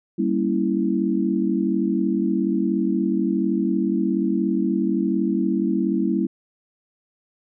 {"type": "chord", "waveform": "sine", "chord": "G diminished seventh", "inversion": "none", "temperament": "equal", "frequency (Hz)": [196, 233.1, 277.2, 329.6], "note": ["G3", "Bb3", "Db4", "Fb4"], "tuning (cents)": [0, 0, 0, 0], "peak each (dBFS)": [-23, -25, -26, -23], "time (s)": [0.18, 6.27], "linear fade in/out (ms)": 10, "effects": []}